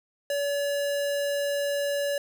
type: tone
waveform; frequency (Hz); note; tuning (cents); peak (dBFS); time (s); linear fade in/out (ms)
square; 570; C#5; +48; -26; 0.3-2.18; 2
effects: 9-bit

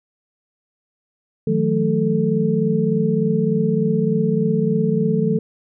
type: tone cluster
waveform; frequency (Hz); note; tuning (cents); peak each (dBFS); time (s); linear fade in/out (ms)
sine; 157.8 / 181.2 / 217.7 / 439.6; D#3 / F#3 / A3 / A4; +25 / -36 / -18 / -2; -21; 1.47-5.39; 5
effects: none

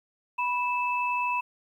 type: tone pair together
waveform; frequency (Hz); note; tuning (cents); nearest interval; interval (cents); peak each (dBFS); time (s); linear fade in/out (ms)
sine; 983.6 / 2626; B5 / E7; -7 / -7; octave + perfect fourth; 1700; -26 / -30; 0.38-1.41; 10
effects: 10-bit

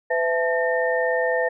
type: tone cluster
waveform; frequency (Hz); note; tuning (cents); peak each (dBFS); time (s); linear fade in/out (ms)
sine; 505 / 662 / 871 / 1819; B4 / E5 / A5 / A#6; +39 / +7 / -18 / -43; -22 / -25 / -30 / -25; 0.1-1.49; 10
effects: none

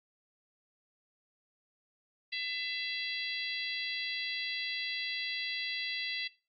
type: harmonic tone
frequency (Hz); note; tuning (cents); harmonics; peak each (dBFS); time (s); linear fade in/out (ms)
670; E5; +28; 3 / 4 / 5 / 6 / 7; -39 / -40 / -41 / -42 / -42; 2.32-6.28; 10
effects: noise-tail reverb RT60 0.3 s tail -19 dB re dry + Opus 24 kbps

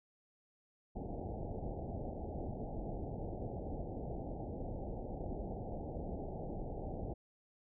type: low-pass noise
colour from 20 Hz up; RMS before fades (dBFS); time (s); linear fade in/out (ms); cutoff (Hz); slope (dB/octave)
pink; -42; 0.95-7.14; 10; 820; 96
effects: none

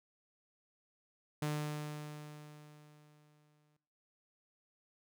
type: tone with exponential decay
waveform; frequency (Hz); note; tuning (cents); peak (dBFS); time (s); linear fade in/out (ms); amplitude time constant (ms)
sawtooth; 150; D3; +37; -29; 1.42-3.77; 5; 510
effects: noise-tail reverb RT60 0.7 s tail -18 dB re dry

